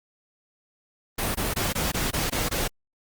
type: noise bursts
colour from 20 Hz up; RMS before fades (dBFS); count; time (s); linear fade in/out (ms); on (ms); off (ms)
pink; -26; 8; 1.18-2.68; 10; 170; 20
effects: Opus 32 kbps